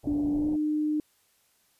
pink low-pass noise, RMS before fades -39 dBFS, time 0.03-0.57 s, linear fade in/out 20 ms, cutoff 770 Hz, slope 48 dB/octave
sine tone with pitch glide, 292 to 303.3 Hz, D4 to D#4, -10 to -44 cents, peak -24 dBFS, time 0.07-1 s, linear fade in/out 2 ms, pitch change +66 cents, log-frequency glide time 0.33-0.49 s
effects white hiss -67 dBFS RMS until 1.79 s + resampled to 32000 Hz

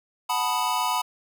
square chord, B dominant seventh, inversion second, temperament equal, 740 / 880 / 987.8 / 1244.5 Hz, F#5 / A5 / B5 / D#6, 0 / 0 / 0 / 0 cents, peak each -32 / -30 / -26 / -32 dBFS, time 0.29-1.02 s, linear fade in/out 10 ms, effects none

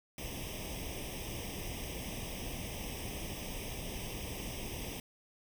pink noise with comb filter, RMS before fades -41 dBFS, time 0.18-5 s, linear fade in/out 2 ms, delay 0.35 ms, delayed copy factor +0.9, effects none

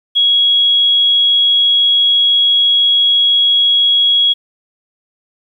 sine tone, 3322 Hz, G#7, in tune, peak -8 dBFS, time 0.15-4.34 s, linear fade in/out 20 ms, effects 8-bit

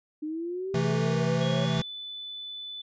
sine linear sweep, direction up, 299.9 to 554.4 Hz, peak -30 dBFS, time 0.22-1.66 s, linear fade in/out 10 ms
square chord, A minor, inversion first, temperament equal, 130.81 / 164.81 / 220 Hz, C3 / E3 / A3, 0 / 0 / 0 cents, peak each -30 / -28 / -33 dBFS, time 0.74-1.82 s, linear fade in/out 5 ms
sine tone with pitch glide, 3322 to 3495 Hz, G#7 to A7, 0 to -12 cents, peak -36 dBFS, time 1.41-2.82 s, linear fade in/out 10 ms, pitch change +88 cents, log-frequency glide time 1.54-1.84 s
pink noise with exponential growth, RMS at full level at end -40 dBFS, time 1.47-1.8 s, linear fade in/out 2 ms, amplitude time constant 70 ms
effects resampled to 16000 Hz

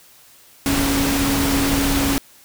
sine tone in noise, 277.2 Hz, C#4, in tune, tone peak -19 dBFS, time 0.66-2.18 s, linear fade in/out 0 ms, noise pink, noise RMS -21 dBFS, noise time 0.66-2.18 s, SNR -1 dB, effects white hiss -49 dBFS RMS until 2.44 s

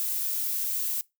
violet noise, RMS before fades -29 dBFS, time 0-1.01 s, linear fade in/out 0 ms, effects noise-tail reverb RT60 0.2 s tail -22 dB re dry

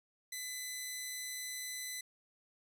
10% pulse tone, 2008 Hz, B6, 28 cents sharp, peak -31 dBFS, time 0.32-2.01 s, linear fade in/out 5 ms, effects none

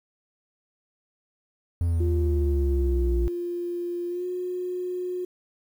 triangle exponential sweep, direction down, 86.6 to 58.27 Hz, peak -19 dBFS, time 1.81-3.28 s, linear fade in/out 0 ms
sine tone with pitch glide, 349 to 361.7 Hz, F4 to F#4, -1 to -39 cents, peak -27 dBFS, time 2-5.25 s, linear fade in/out 5 ms, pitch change +62 cents, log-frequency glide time 4.09-4.26 s
effects 9-bit

